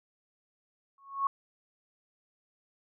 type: tone with exponential growth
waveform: sine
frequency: 1101 Hz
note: C#6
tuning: 12 cents flat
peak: -22 dBFS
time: 0.98-1.27 s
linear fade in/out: 2 ms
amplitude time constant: 63 ms
effects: none

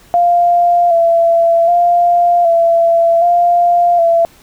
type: tone with vibrato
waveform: sine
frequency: 685 Hz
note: F5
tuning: 34 cents flat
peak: -7 dBFS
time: 0.14-4.25 s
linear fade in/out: 0 ms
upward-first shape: square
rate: 0.65 Hz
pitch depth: 31 cents each way
effects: pink hiss -45 dBFS RMS until 4.42 s

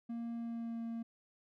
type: tone with pitch glide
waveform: triangle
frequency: 233 to 229.9 Hz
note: A#3 to A#3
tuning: -1 to -24 cents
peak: -36 dBFS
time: 0.09-1.03 s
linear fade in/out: 10 ms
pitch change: -23 cents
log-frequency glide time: 0.34-0.83 s
effects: none

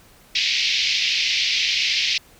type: band-pass noise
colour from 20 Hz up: pink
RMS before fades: -21 dBFS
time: 0.35-2.18 s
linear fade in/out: 5 ms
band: 2200 to 5400 Hz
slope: 48 dB/octave
effects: pink hiss -51 dBFS RMS until 2.39 s

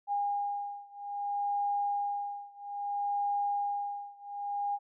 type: beating tone pair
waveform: sine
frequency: 812 / 812.61 Hz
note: G#5 / G#5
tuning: -39 / -38 cents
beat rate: 0.61 Hz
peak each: -33 / -34 dBFS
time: 0.07-4.79 s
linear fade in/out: 50 ms
effects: none

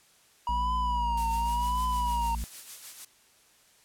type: tone with vibrato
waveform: triangle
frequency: 960 Hz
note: B5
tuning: 49 cents flat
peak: -25 dBFS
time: 0.47-2.35 s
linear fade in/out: 2 ms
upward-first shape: triangle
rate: 0.91 Hz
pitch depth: 91 cents each way
type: harmonic tone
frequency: 57 Hz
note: A#1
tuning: 38 cents flat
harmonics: 1 / 3 / 4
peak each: -30 / -46 / -46 dBFS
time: 0.49-2.44 s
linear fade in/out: 0 ms
type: noise with tremolo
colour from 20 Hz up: blue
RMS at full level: -39 dBFS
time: 1.17-3.05 s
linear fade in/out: 5 ms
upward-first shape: sine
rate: 6.6 Hz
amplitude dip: 50%
effects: white hiss -61 dBFS RMS until 3.84 s + low-pass 11000 Hz 12 dB/octave

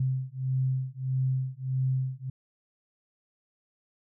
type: beating tone pair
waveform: sine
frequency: 130 / 131.6 Hz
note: C3 / C3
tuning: -11 / +10 cents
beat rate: 1.6 Hz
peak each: -29 dBFS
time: 0-2.3 s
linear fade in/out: 5 ms
effects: none

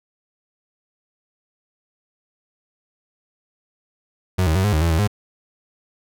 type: tone with pitch steps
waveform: 35% pulse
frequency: 92.3 / 79.1 / 94.6 / 104 / 77.3 / 83.8 / 80.3 / 103.7 Hz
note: F#2 / D#2 / F#2 / G#2 / D#2 / E2 / E2 / G#2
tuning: -4 / +29 / +39 / +3 / -11 / +29 / -45 / -2 cents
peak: -14 dBFS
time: 4.38-5.076 s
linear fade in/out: 10 ms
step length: 87 ms
effects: none

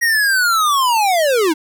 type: linear sweep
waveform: square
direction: down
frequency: 1900 to 293 Hz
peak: -13 dBFS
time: 0.01-1.54 s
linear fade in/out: 20 ms
effects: none

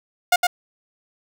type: tone with echo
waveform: sawtooth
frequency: 714 Hz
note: F5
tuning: 38 cents sharp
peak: -9 dBFS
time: 0.32-0.36 s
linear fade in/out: 5 ms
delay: 110 ms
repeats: 1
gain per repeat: -3 dB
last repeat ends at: 0.47 s
effects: none

